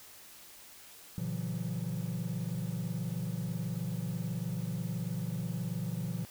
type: chord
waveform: triangle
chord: F# dominant seventh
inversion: first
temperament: just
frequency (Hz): 115.62 / 138.75 / 166.5 / 185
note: A#2 / C#3 / E3 / F#3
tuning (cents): -14 / +2 / +18 / 0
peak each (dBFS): -36 / -38 / -34 / -37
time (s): 1.18-6.25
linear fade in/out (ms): 0
effects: tanh soft clip ceiling -25 dBFS + white hiss -53 dBFS RMS until 6.3 s